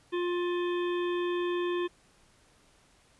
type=harmonic tone with a mistuned harmonic; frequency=351.9 Hz; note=F4; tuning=13 cents sharp; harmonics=1 / 3 / 5 / 7 / 9 / 10; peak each=-28 / -38 / -42 / -45 / -47 / -48 dBFS; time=0.12-1.88 s; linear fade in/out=20 ms; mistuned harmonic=7; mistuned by=+43 cents; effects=pink hiss -63 dBFS RMS until 3.19 s + resampled to 24000 Hz